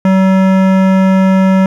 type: tone with hard clipping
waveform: sine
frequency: 190 Hz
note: F#3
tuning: 46 cents sharp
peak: -8 dBFS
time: 0.05-1.66 s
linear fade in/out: 2 ms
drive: 17 dB
effects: none